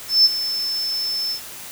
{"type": "tone with ADSR envelope", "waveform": "sine", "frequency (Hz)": 5280, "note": "E8", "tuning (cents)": 2, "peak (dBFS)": -8, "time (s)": [0.08, 1.41], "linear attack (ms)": 170, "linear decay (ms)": 29, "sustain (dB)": -13, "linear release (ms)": 95, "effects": ["white hiss -36 dBFS RMS until 1.71 s"]}